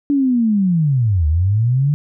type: linear two-way sweep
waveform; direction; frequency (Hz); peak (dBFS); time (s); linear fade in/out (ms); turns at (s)
sine; down then up; 290 to 73.42 to 149.9; -12; 0.1-1.94; 0; 1.27
effects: none